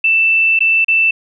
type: tone with dropouts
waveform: sine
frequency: 2659 Hz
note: E7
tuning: 14 cents sharp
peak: -9 dBFS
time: 0.04-1.11 s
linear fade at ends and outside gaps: 5 ms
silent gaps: 0.591-0.605 / 0.846-0.882 s
effects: none